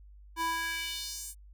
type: tone with high-pass filter sweep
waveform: square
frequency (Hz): 329.6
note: E4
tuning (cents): 0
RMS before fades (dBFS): -35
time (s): 0.36-1.35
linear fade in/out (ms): 50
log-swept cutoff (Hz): 720 to 9600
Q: 2.1
effects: added 50 Hz sine -50 dBFS peak until 1.53 s